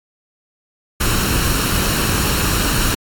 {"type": "noise with comb filter", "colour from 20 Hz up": "pink", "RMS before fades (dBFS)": -17, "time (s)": [1, 2.95], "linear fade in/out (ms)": 10, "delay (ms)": 0.72, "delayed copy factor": 0.5, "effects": ["AAC 64 kbps"]}